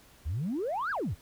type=exponential two-way sweep; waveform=sine; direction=up then down; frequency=66.9 to 1677 to 66.9 Hz; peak=-28 dBFS; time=0.25-1.15 s; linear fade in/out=20 ms; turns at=0.91 s; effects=tanh soft clip ceiling -26 dBFS + pink hiss -58 dBFS RMS until 1.21 s